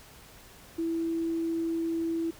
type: tone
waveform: sine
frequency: 330 Hz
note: E4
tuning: 2 cents sharp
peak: -27 dBFS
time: 0.78-2.31 s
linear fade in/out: 10 ms
effects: pink hiss -52 dBFS RMS until 2.39 s